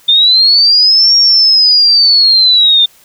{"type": "linear two-way sweep", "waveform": "sine", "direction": "up then down", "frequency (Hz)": [3580, 5588, 3580], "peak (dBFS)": -4, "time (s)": [0.08, 2.86], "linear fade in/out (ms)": 10, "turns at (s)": 1.16, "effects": ["white hiss -45 dBFS RMS until 3.04 s"]}